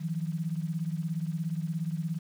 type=beating tone pair; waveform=sine; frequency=159.3 / 176.3 Hz; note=D#3 / F3; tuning=+41 / +17 cents; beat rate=17 Hz; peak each=-31 / -34 dBFS; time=0-2.19 s; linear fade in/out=20 ms; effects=9-bit